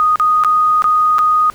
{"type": "tone with dropouts", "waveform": "sine", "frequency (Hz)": 1241, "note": "D#6", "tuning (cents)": -5, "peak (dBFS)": -9, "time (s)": [0, 1.5], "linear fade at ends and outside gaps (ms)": 0, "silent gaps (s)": [[0.158, 0.198], [0.437, 0.447], [0.821, 0.842], [1.184, 1.19]], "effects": ["pink hiss -42 dBFS RMS until 1.54 s"]}